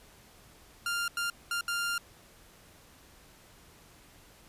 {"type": "tone bursts at uneven times", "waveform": "sawtooth", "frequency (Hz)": 1396.9, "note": "F6", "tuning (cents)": 0, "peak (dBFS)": -26, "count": 4, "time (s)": [[0.86, 1.08], [1.17, 1.3], [1.51, 1.61], [1.68, 1.98]], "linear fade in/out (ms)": 2, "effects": ["pink hiss -57 dBFS RMS until 4.48 s", "resampled to 32000 Hz"]}